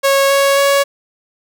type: tone with pitch steps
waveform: sawtooth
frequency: 550 / 554.5 / 559 Hz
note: C#5 / C#5 / C#5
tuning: -14 / 0 / +14 cents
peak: -6 dBFS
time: 0.03-0.84 s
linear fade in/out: 20 ms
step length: 270 ms
effects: none